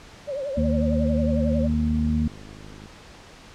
sine tone with vibrato, 554.4 Hz, C#5, in tune, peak -26 dBFS, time 0.27-1.68 s, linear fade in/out 20 ms, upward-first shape triangle, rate 11 Hz, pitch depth 130 cents each way
harmonic tone, 77 Hz, D#2, 17 cents flat, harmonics 1 / 2 / 3, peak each -24 / -28 / -22 dBFS, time 0.57-2.28 s, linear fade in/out 5 ms
click train, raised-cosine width 3 ms, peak -31 dBFS, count 61, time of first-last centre 1.7-2.858 s, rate 51.8 Hz
effects pink hiss -46 dBFS RMS until 3.54 s + low-pass 6000 Hz 12 dB/octave

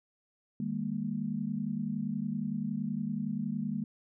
sine chord, D# suspended fourth, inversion none, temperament equal with one note detuned, 155.56 / 202.4 / 233.1 Hz, D#3 / G#3 / A#3, 0 / -44 / 0 cents, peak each -38 / -34 / -35 dBFS, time 0.6-3.84 s, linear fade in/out 2 ms, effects none

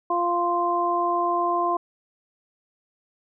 harmonic tone, 347.9 Hz, F4, 7 cents flat, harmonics 1 / 2 / 3, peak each -27 / -25 / -23 dBFS, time 0.1-1.77 s, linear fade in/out 5 ms, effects none

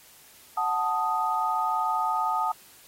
sine chord, D# diminished, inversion first, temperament equal, 740 / 880 / 1244.5 Hz, F#5 / A5 / D#6, 0 / 0 / 0 cents, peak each -30 / -27 / -27 dBFS, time 0.57-2.52 s, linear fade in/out 5 ms, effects white hiss -53 dBFS RMS until 2.87 s + AAC 48 kbps

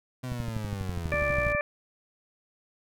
30% pulse linear sweep, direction down, 128.7 to 55.5 Hz, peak -30 dBFS, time 0.23-1.53 s, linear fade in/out 10 ms
click train, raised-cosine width 5 ms, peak -21 dBFS, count 16, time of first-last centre 0.32-1.55 s, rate 12.2 Hz
harmonic tone, 587.3 Hz, D5, in tune, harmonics 1 / 2 / 3 / 4, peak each -28 / -34 / -31 / -31 dBFS, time 1.12-1.61 s, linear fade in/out 0 ms
effects none

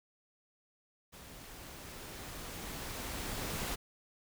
pink noise with level ramp, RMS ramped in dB -52 to -37 dBFS, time 1.12-3.76 s, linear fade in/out 20 ms, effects none

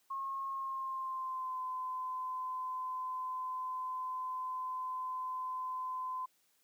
sine tone with pitch glide, 1082 to 1023.6 Hz, C#6 to C6, -42 to -38 cents, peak -36 dBFS, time 0.1-6.26 s, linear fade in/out 10 ms, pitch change -96 cents, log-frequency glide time 0.5-1.61 s, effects white hiss -73 dBFS RMS until 6.63 s + high-pass 150 Hz 12 dB/octave

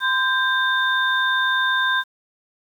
sine tone cluster, 1027 / 1584 / 3622 Hz, C6 / G6 / A7, -33 / +18 / +49 cents, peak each -23 / -19 / -25 dBFS, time 0-2.04 s, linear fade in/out 50 ms, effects 8-bit

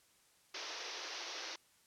white band-pass noise, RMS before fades -45 dBFS, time 0.54-1.56 s, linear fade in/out 5 ms, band 310 to 6100 Hz, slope 96 dB/octave, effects white hiss -69 dBFS RMS until 1.86 s + low-pass 11000 Hz 12 dB/octave

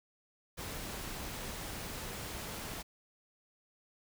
pink noise, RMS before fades -42 dBFS, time 0.57-2.83 s, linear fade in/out 20 ms, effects none

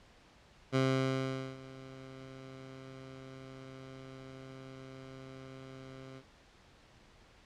15% pulse tone with ADSR envelope, 132.3 Hz, C3, 20 cents sharp, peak -20 dBFS, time 0.72-6.23 s, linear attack 35 ms, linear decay 810 ms, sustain -21 dB, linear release 53 ms, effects pink hiss -61 dBFS RMS until 7.45 s + low-pass 5000 Hz 12 dB/octave

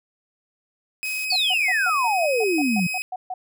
40% pulse tone, 2532 Hz, D#7, 30 cents sharp, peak -24 dBFS, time 1.03-3.02 s, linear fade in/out 0 ms
blue noise, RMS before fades -38 dBFS, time 1.05-1.25 s, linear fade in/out 2 ms
sine exponential sweep, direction down, 4699 to 168.1 Hz, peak -19 dBFS, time 1.3-2.87 s, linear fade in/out 5 ms
sine tone bursts, 740 Hz, F#5, in tune, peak -26 dBFS, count 12, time 1.32-3.34 s, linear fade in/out 5 ms, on 40 ms, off 140 ms
effects none

